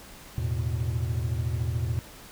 triangle chord, E suspended fourth, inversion none, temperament just, 82.41 / 109.88 / 123.61 Hz, E2 / A2 / B2, 0 / -2 / +2 cents, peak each -28 dBFS, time 0.38-1.99 s, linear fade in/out 0 ms, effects pink hiss -47 dBFS RMS until 2.31 s

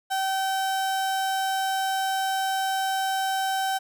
35% pulse tone, 770 Hz, G5, 31 cents flat, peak -22 dBFS, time 0.1-3.79 s, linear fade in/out 20 ms, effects none

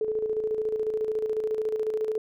sine tone with tremolo, 434.1 Hz, A4, 23 cents flat, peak -23 dBFS, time 0.01-2.18 s, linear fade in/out 2 ms, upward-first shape square, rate 14 Hz, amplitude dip 50%, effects none

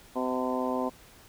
harmonic tone with a mistuned harmonic, 127.9 Hz, C3, 39 cents flat, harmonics 2 / 3 / 4 / 5 / 6 / 7 / 8, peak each -31 / -36 / -34 / -35 / -39 / -36 / -36 dBFS, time 0.15-0.9 s, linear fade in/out 20 ms, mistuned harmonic 6, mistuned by -35 cents, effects pink hiss -54 dBFS RMS until 1.28 s

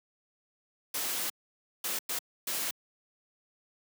white noise bursts at uneven times, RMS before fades -33 dBFS, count 4, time 0.94-1.3 / 1.84-1.99 / 2.09-2.19 / 2.47-2.71 s, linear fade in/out 5 ms, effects high-pass 200 Hz 12 dB/octave

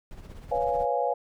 brown noise with tremolo, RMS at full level -40 dBFS, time 0.11-0.85 s, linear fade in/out 0 ms, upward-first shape sine, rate 16 Hz, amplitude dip 55%
sine chord, C# dominant seventh, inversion third, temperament equal, 493.9 / 554.4 / 698.5 / 830.6 Hz, B4 / C#5 / E#5 / G#5, 0 / 0 / 0 / 0 cents, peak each -29 dBFS, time 0.51-1.14 s, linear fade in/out 10 ms
effects none

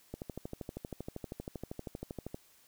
click train, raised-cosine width 2 ms, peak -26 dBFS, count 29, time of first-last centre 0.14-2.345 s, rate 12.7 Hz, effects white hiss -64 dBFS RMS until 2.67 s

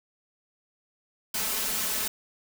white noise with comb filter, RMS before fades -29 dBFS, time 1.34-2.08 s, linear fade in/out 5 ms, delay 4.6 ms, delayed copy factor +1, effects none

